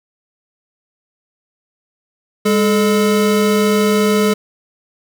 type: tone pair together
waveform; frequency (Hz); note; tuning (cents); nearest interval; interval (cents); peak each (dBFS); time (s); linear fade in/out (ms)
square; 203.9 / 432; G#3 / A4; -32 / -32; octave + minor second; 1300; -15; 2.45-4.34; 10
effects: none